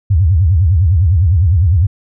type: tone with vibrato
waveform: sine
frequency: 87.1 Hz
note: F2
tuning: 4 cents flat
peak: -7 dBFS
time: 0.1-1.87 s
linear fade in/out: 10 ms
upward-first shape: sine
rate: 9.9 Hz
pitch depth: 280 cents each way
effects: none